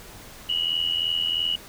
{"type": "tone pair together", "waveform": "sine", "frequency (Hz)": [2877, 2960], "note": ["F#7", "F#7"], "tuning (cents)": [-49, 0], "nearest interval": "unison", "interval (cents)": 49, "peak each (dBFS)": -25, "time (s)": [0.49, 1.56], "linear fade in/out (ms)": 5, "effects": ["pink hiss -44 dBFS RMS until 1.68 s"]}